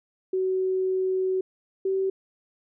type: tone pair in turn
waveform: sine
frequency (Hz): 375.3 / 383.6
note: F#4 / G4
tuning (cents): +25 / -37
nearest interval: unison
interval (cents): 38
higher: second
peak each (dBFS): -22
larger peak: neither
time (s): 0.33-1.41 / 1.85-2.1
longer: first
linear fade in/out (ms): 5
effects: none